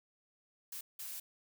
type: noise bursts at uneven times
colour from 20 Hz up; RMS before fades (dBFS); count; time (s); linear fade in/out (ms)
blue; -44; 2; 0.72-0.81 / 0.99-1.2; 5
effects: none